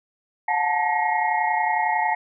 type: tone cluster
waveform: sine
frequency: 721 / 869 / 900 / 1894 / 2154 Hz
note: F#5 / A5 / A5 / A#6 / C7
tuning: -45 / -22 / +39 / +27 / +50 cents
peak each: -26 / -22 / -29 / -27 / -30 dBFS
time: 0.48-2.15 s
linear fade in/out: 5 ms
effects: none